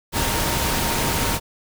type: tone in noise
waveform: sine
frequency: 925 Hz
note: A#5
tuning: 14 cents flat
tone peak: -30 dBFS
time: 0.12-1.4 s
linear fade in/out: 50 ms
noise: pink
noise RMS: -22 dBFS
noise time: 0.12-1.4 s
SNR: -11 dB
effects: none